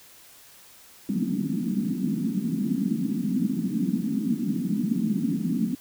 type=band-pass noise; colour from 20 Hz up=white; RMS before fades=-26 dBFS; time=1.09-5.75 s; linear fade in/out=2 ms; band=170 to 270 Hz; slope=48 dB/octave; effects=white hiss -51 dBFS RMS until 5.8 s